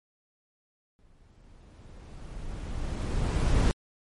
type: noise with exponential growth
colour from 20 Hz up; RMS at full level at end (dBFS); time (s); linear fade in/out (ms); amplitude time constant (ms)
brown; -20; 0.99-3.71; 0; 590
effects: MP3 48 kbps